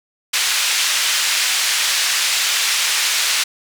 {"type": "band-pass noise", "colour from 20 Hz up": "pink", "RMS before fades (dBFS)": -18, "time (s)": [0.33, 3.44], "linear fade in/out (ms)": 10, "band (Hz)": [2200, 8200], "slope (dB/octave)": 12, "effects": []}